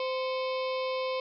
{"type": "harmonic tone with a mistuned harmonic", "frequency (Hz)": 518, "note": "C5", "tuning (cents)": -17, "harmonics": [1, 2, 4, 5, 6, 7, 8, 9, 10], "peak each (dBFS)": [-30, -36, -42, -44, -46, -47, -48, -49, -50], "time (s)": [0, 1.2], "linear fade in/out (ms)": 2, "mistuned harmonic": 4, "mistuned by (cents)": 110, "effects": []}